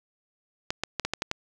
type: clicks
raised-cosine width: 0.2 ms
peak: -10 dBFS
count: 7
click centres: 0.705 / 0.836 / 0.997 / 1.05 / 1.136 / 1.221 / 1.314 s
effects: none